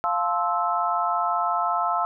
sine chord, F major seventh, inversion none, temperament just, 698.5 / 873.1 / 1047.7 / 1309.6 Hz, F5 / A5 / C6 / E6, 0 / -14 / +2 / -12 cents, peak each -26 / -28 / -28 / -25 dBFS, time 0.04-2.05 s, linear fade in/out 0 ms, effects none

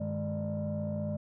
sine tone cluster, 99 / 155.2 / 209.2 / 597 Hz, G2 / D#3 / G#3 / D5, +18 / -4 / +13 / +28 cents, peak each -36 / -36 / -34 / -36 dBFS, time 0-1.17 s, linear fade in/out 10 ms, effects tanh soft clip ceiling -26 dBFS

